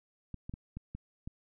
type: clicks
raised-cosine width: 5 ms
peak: -28 dBFS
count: 6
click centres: 0.343 / 0.495 / 0.539 / 0.77 / 0.95 / 1.275 s
effects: none